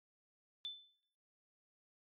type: tone with exponential decay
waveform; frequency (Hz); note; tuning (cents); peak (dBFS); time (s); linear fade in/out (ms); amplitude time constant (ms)
sine; 3520; A7; 0; -38; 0.65-1.03; 0; 81
effects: noise-tail reverb RT60 0.6 s tail -19 dB re dry + MP3 48 kbps